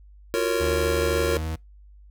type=chord; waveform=square; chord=Gb major seventh; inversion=third; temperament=just; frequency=346.9 / 370 / 462.5 / 555 Hz; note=F4 / Gb4 / Bb4 / Db5; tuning=-12 / 0 / -14 / +2 cents; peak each=-29 / -31 / -25 / -29 dBFS; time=0.34-1.37 s; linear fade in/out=0 ms
type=tone with pitch glide; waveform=40% pulse; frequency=76 to 79.92 Hz; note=D#2 to D#2; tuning=-40 to +47 cents; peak=-26 dBFS; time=0.6-1.56 s; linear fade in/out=10 ms; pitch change=+87 cents; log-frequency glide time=1.31-1.44 s
effects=noise-tail reverb RT60 0.2 s tail -25 dB re dry + added 50 Hz sine -46 dBFS peak until 2.1 s